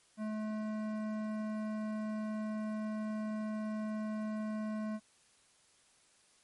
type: tone with hard clipping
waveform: sine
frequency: 215.2 Hz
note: A3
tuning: 38 cents flat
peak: -37 dBFS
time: 0.17-5 s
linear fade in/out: 50 ms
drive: 14 dB
effects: white hiss -67 dBFS RMS until 6.43 s + MP3 48 kbps